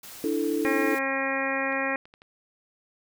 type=noise; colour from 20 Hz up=white; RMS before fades=-43 dBFS; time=0.03-0.99 s; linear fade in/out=5 ms
type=chord; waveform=sine; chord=D suspended second; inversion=none; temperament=equal; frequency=293.7 / 329.6 / 440 Hz; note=D4 / E4 / A4; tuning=0 / 0 / 0 cents; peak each=-28 dBFS; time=0.24-0.95 s; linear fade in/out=2 ms
type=harmonic tone; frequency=270 Hz; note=C#4; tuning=45 cents flat; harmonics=1 / 2 / 3 / 4 / 5 / 6 / 7 / 8 / 9; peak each=-33 / -31 / -35 / -35 / -38 / -35 / -30 / -38 / -34 dBFS; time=0.65-1.96 s; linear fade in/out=0 ms
type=clicks; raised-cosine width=0.3 ms; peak=-34 dBFS; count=4; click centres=1.725 / 2.055 / 2.139 / 2.219 s
effects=none